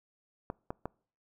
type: clicks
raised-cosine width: 1 ms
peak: -21 dBFS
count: 3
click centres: 0.501 / 0.705 / 0.856 s
effects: noise-tail reverb RT60 0.5 s tail -26 dB re dry